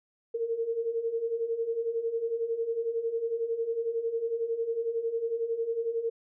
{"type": "beating tone pair", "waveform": "sine", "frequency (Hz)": [451.8, 462.8], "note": ["A4", "A#4"], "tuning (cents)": [46, -13], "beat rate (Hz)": 11, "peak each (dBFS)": [-34, -29], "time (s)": [0.34, 6.1], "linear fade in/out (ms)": 10, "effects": []}